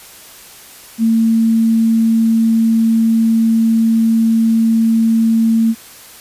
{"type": "tone", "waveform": "sine", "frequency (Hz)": 226, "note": "A3", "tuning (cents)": 47, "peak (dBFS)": -9, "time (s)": [0.98, 5.75], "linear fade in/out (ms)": 50, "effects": ["white hiss -38 dBFS RMS until 6.2 s", "resampled to 32000 Hz"]}